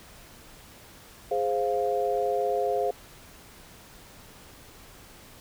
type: chord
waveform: sine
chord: F minor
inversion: first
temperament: equal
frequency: 415.3 / 523.3 / 698.5 Hz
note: Ab4 / C5 / F5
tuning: 0 / 0 / 0 cents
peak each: -28 dBFS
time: 1.31-2.91 s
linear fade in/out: 5 ms
effects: pink hiss -50 dBFS RMS until 5.4 s